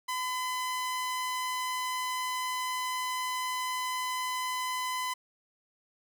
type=tone; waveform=sawtooth; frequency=1012 Hz; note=B5; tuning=42 cents sharp; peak=-27 dBFS; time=0.08-5.14 s; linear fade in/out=10 ms; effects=none